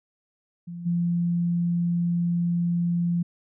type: tone with level steps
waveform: sine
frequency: 172.5 Hz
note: F3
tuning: 21 cents flat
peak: -33 / -21 dBFS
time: 0.67-3.23 s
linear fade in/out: 10 ms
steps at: 0.85 s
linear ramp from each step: 20 ms
effects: none

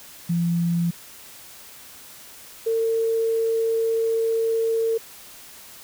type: tone pair in turn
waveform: sine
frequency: 170.7 / 452.6 Hz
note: F3 / A4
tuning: -39 / +49 cents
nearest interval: octave + perfect fourth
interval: 1688 cents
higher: second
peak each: -19 dBFS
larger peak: neither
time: 0.29-0.91 / 2.66-4.98 s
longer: second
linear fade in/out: 10 ms
effects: white hiss -44 dBFS RMS until 5.83 s

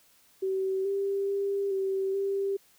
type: tone with pitch steps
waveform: sine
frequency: 382.1 / 395.3 / 397.7 / 385.8 / 394.1 Hz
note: G4 / G4 / G4 / G4 / G4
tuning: -44 / +15 / +25 / -28 / +9 cents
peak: -26 dBFS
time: 0.42-2.57 s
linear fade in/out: 10 ms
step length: 430 ms
effects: white hiss -62 dBFS RMS until 2.78 s

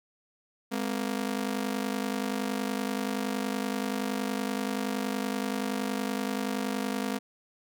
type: ring-modulated tone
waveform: sawtooth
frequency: 233.1 Hz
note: A#3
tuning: in tune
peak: -22 dBFS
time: 0.71-7.19 s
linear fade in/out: 20 ms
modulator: 25.3 Hz
effects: none

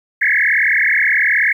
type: tone with frequency modulation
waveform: sine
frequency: 1929 Hz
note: B6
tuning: 41 cents flat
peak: -11 dBFS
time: 0.21-1.53 s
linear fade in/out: 10 ms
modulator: 38.9 Hz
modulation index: 7.5
effects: 8-bit

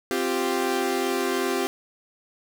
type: chord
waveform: sawtooth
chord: C suspended fourth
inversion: none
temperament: equal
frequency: 261.6 / 349.2 / 392 Hz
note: C4 / F4 / G4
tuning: 0 / 0 / 0 cents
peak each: -25 / -24 / -22 dBFS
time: 0.11-1.67 s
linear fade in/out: 0 ms
effects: none

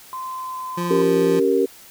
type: tone with pitch glide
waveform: sine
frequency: 1036 to 1025.9 Hz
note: C6 to C6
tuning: -17 to -34 cents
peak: -27 dBFS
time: 0.13-1.02 s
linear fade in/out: 0 ms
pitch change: -17 cents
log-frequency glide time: 0.26-0.68 s
type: tone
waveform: 25% pulse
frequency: 174.61 Hz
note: F3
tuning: in tune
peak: -19 dBFS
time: 0.77-1.4 s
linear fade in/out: 10 ms
type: chord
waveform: sine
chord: G diminished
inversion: second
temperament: equal with one note detuned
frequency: 277.2 / 388.2 / 466.2 Hz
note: Db4 / G4 / Bb4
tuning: 0 / -17 / 0 cents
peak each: -22 / -18 / -19 dBFS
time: 0.9-1.66 s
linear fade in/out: 10 ms
effects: white hiss -45 dBFS RMS until 1.9 s

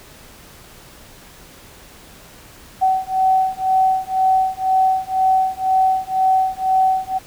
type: beating tone pair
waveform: sine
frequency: 756 / 758 Hz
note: F#5 / F#5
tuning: +37 / +42 cents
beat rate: 2 Hz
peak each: -17 dBFS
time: 2.81-7.19 s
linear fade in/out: 20 ms
effects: pink hiss -43 dBFS RMS until 7.26 s

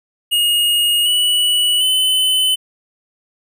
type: tone with pitch steps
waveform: square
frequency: 2866 / 2947 / 3029 Hz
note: F7 / F#7 / F#7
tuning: +44 / -8 / +40 cents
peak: -13 dBFS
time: 0.31-2.56 s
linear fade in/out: 20 ms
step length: 750 ms
effects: none

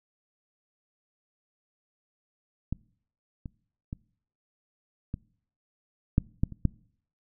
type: clicks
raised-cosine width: 5 ms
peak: -17 / -25 / -22 / -19 / -8 / -11 / -29 / -10 dBFS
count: 8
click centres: 2.726 / 3.458 / 3.929 / 5.141 / 6.181 / 6.435 / 6.523 / 6.653 s
effects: noise-tail reverb RT60 0.6 s tail -24 dB re dry

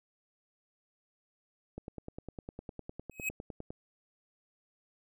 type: click train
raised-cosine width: 2 ms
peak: -28 dBFS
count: 20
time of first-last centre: 1.78-3.705 s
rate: 9.87 Hz
type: tone with exponential growth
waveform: square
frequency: 2546 Hz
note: D#7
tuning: 39 cents sharp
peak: -29 dBFS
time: 3.11-3.29 s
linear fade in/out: 5 ms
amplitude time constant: 39 ms
effects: none

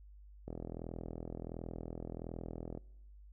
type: click train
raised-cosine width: 2 ms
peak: -29 dBFS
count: 96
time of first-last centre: 0.48-2.775 s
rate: 41.4 Hz
effects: noise-tail reverb RT60 0.9 s tail -25 dB re dry + added 50 Hz sine -53 dBFS peak until 3.32 s

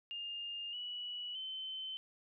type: tone with pitch steps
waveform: sine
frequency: 2818 / 2941 / 3070 Hz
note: F7 / F#7 / G7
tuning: +15 / -11 / -37 cents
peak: -40 dBFS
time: 0.11-1.97 s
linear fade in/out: 0 ms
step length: 620 ms
effects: none

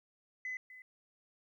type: tone with echo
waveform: sine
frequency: 2019 Hz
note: B6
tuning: 38 cents sharp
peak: -36 dBFS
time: 0.45-0.57 s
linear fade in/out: 2 ms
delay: 250 ms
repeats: 1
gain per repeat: -14 dB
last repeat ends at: 0.82 s
effects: tanh soft clip ceiling -33 dBFS + 13-bit

